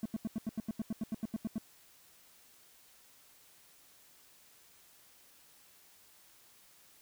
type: tone bursts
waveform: triangle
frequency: 220 Hz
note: A3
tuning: in tune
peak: -30 dBFS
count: 15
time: 0.03-1.582 s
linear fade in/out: 2 ms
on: 26 ms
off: 83 ms
effects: white hiss -62 dBFS RMS until 7.01 s